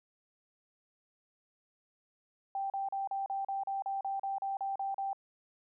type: tone bursts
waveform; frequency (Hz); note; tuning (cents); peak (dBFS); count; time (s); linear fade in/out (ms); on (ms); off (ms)
sine; 784; G5; 0; -32; 14; 2.55-5.131; 2; 150; 37
effects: none